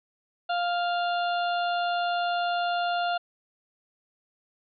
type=harmonic tone; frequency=700 Hz; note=F5; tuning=4 cents sharp; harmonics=1 / 2 / 4 / 5 / 6; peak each=-25 / -31 / -37 / -39 / -41 dBFS; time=0.49-3.18 s; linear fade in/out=10 ms; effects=MP3 96 kbps